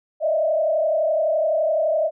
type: tone with frequency modulation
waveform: sine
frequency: 629 Hz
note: D#5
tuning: 19 cents sharp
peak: -17 dBFS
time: 0.2-2.11 s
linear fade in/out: 50 ms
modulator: 31.8 Hz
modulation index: 1.2
effects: none